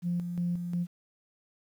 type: tone with tremolo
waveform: sine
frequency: 174.61 Hz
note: F3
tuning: in tune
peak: -26 dBFS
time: 0.02-0.87 s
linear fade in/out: 50 ms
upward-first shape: square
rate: 2.8 Hz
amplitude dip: 50%
effects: tanh soft clip ceiling -22 dBFS + 10-bit